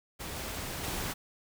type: noise with level steps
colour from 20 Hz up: pink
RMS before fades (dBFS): -40 / -38 / -35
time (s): 0.19-1.14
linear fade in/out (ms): 20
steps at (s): 0.35 / 0.83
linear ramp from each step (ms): 10
effects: none